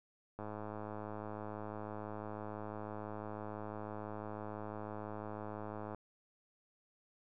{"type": "click train", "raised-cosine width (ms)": 1, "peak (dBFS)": -30, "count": 590, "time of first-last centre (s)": [0.39, 5.947], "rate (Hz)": 106, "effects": []}